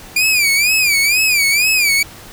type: tone with vibrato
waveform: sawtooth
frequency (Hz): 2387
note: D7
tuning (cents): +28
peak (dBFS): -8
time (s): 0.16-2.03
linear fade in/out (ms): 5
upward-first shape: sine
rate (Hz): 2.1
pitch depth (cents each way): 140
effects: pink hiss -37 dBFS RMS until 2.32 s